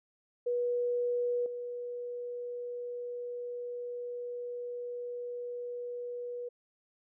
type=tone with level steps; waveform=sine; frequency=485.8 Hz; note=B4; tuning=29 cents flat; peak=-28 / -36 dBFS; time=0.46-6.49 s; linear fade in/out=10 ms; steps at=1.46 s; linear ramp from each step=2 ms; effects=none